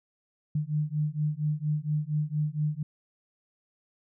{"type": "beating tone pair", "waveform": "sine", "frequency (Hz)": [148.9, 153.2], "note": ["D3", "D#3"], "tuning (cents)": [24, -27], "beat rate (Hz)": 4.3, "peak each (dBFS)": -29, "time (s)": [0.55, 2.83], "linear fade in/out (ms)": 5, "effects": []}